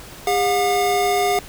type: tone pair together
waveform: square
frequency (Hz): 403.5 / 719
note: G#4 / F#5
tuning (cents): -50 / -50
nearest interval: minor seventh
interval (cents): 1000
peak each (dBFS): -21 / -19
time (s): 0.27-1.39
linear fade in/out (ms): 2
effects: pink hiss -39 dBFS RMS until 1.48 s